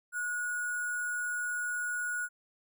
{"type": "tone with sample-and-hold", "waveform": "sine", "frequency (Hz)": 1456, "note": "F#6", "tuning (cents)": -28, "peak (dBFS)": -31, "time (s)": [0.12, 2.29], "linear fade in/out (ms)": 50, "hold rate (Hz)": 8820, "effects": []}